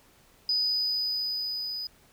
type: tone with level ramp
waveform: triangle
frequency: 4978 Hz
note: D#8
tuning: in tune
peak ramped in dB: -20 to -31 dBFS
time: 0.49-1.87 s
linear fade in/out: 2 ms
effects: tanh soft clip ceiling -21 dBFS + pink hiss -60 dBFS RMS until 2.12 s